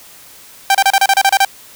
sawtooth tone bursts, 784 Hz, G5, in tune, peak -4 dBFS, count 10, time 0.7-1.449 s, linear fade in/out 2 ms, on 47 ms, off 31 ms, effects white hiss -40 dBFS RMS until 1.75 s

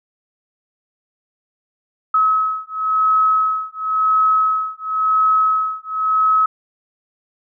sine beating tone pair, 1283 / 1283.95 Hz, E6 / E6, -47 / -46 cents, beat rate 0.95 Hz, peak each -17 dBFS, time 2.14-6.46 s, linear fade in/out 5 ms, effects none

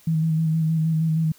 sine tone with vibrato, 160 Hz, D#3, 49 cents sharp, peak -18 dBFS, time 0.07-1.32 s, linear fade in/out 5 ms, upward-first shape square, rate 6.4 Hz, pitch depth 24 cents each way, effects white hiss -54 dBFS RMS until 1.38 s

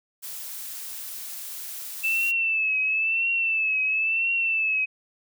blue noise, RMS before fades -36 dBFS, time 0.22-2.32 s, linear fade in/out 20 ms
sine tone with vibrato, 2639 Hz, E7, 1 cent sharp, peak -21 dBFS, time 2.03-4.86 s, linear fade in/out 20 ms, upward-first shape triangle, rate 0.98 Hz, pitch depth 71 cents each way
effects none

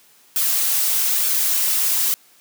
blue noise with flanger, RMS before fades -19 dBFS, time 0.36-2.14 s, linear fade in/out 0 ms, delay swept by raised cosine 1 to 5.2 ms, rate 1.1 Hz, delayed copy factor -0.5, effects white hiss -53 dBFS RMS until 2.4 s + high-pass 150 Hz 12 dB/octave

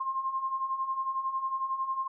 sine beating tone pair, 1053 / 1064 Hz, C6 / C6, +11 / +29 cents, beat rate 11 Hz, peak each -36 / -30 dBFS, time 0-2.08 s, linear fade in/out 10 ms, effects none

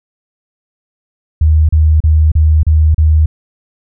sine tone bursts, 77.78 Hz, D#2, in tune, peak -5 dBFS, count 6, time 1.41-3.26 s, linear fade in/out 5 ms, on 280 ms, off 34 ms, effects none

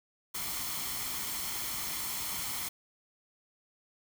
white noise with comb filter, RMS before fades -36 dBFS, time 0.34-2.69 s, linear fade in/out 10 ms, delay 0.93 ms, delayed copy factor +0.5, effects none

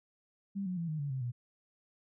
sine tone with pitch steps, 197.6 / 182.25 / 168.09 / 155.03 / 142.99 / 131.88 / 121.64 Hz, G3 / F#3 / E3 / D#3 / D3 / C3 / B2, +14 / -26 / +34 / -6 / -46 / +14 / -26 cents, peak -33 dBFS, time 0.55-1.32 s, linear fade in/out 20 ms, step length 110 ms, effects none

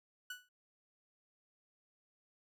30% pulse tone with exponential decay, 1480 Hz, F#6, in tune, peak -37 dBFS, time 0.3-0.49 s, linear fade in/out 5 ms, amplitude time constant 41 ms, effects none

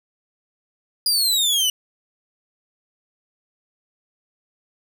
sawtooth exponential sweep, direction down, 4915 to 2925 Hz, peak -14 dBFS, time 1.06-1.7 s, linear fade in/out 2 ms, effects none

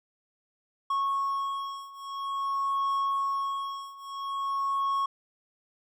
triangle beating tone pair, 1100 / 1100.49 Hz, C#6 / C#6, -14 / -13 cents, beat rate 0.49 Hz, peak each -30 / -28 dBFS, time 0.9-5.06 s, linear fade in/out 5 ms, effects none

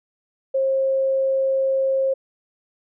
sine tone, 535 Hz, C5, 38 cents sharp, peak -17 dBFS, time 0.54-2.14 s, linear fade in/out 10 ms, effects none

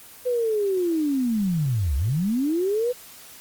sine linear two-way sweep, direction down then up, 505 to 61.74 to 505 Hz, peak -20 dBFS, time 0.25-2.93 s, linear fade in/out 20 ms, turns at 1.96 s, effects white hiss -45 dBFS RMS until 3.4 s + Opus 24 kbps

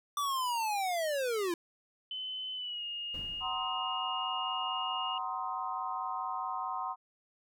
square linear sweep, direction down, 1175 to 330 Hz, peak -31 dBFS, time 0.17-1.54 s, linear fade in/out 2 ms
sine tone with pitch glide, 3037 to 2850 Hz, F#7 to F7, +44 to +34 cents, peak -36 dBFS, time 2.11-5.18 s, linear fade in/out 2 ms, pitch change -110 cents, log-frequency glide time 2.54-2.84 s
brown noise with exponential decay, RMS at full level -42 dBFS, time 3.14-4.02 s, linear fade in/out 1 ms, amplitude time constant 190 ms
sine chord, C half-diminished seventh, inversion second, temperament just, 753.5 / 941.9 / 1046.5 / 1255.8 Hz, Gb5 / Bb5 / C6 / Eb6, +31 / +18 / 0 / +16 cents, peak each -39 / -40 / -37 / -41 dBFS, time 3.4-6.96 s, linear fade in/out 50 ms
effects none

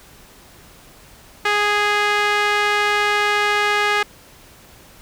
sawtooth tone with band-pass filter, 414.4 Hz, G#4, 4 cents flat, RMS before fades -18 dBFS, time 1.45-4.03 s, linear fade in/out 5 ms, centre 1900 Hz, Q 1.2, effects pink hiss -46 dBFS RMS until 5.01 s

